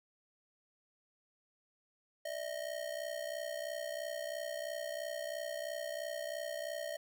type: ring-modulated tone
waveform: square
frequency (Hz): 622.3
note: D#5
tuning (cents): 0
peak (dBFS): -36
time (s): 2.25-6.97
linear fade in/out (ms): 5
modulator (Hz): 31.5
effects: 11-bit